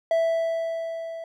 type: tone with level ramp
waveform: triangle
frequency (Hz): 659.3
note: E5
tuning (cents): 0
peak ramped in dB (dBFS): -16 to -31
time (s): 0.11-1.24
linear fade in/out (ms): 2
effects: none